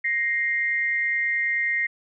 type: tone pair together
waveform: sine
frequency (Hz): 1873.6 / 2103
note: A#6 / C7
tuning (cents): +8 / +8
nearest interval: major second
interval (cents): 200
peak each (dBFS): -24 / -24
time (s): 0.04-1.87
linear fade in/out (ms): 10
effects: none